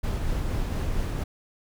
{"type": "noise with tremolo", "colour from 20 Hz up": "brown", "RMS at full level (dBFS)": -26, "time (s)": [0.03, 1.24], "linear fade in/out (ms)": 10, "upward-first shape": "triangle", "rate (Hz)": 4.3, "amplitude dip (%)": 25, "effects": []}